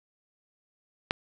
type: click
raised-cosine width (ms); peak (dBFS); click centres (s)
0.3; -9; 1.109
effects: 8-bit